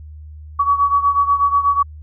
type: beating tone pair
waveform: sine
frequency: 1130 / 1138.2 Hz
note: C#6 / C#6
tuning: +33 / +45 cents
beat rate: 8.2 Hz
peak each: -14 / -18 dBFS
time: 0.59-1.83 s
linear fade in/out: 10 ms
effects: added 76 Hz sine -33 dBFS peak until 2.02 s